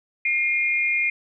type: tone pair together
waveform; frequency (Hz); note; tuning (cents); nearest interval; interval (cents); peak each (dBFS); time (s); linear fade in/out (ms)
sine; 2122 / 2432; C7 / D#7; +24 / -40; major second; 236; -22; 0.25-1.1; 5
effects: none